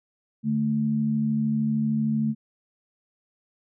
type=tone pair together; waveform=sine; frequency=146.83 / 220 Hz; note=D3 / A3; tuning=0 / 0 cents; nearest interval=perfect fifth; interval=700 cents; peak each=-28 / -22 dBFS; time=0.43-2.35 s; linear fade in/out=50 ms; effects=none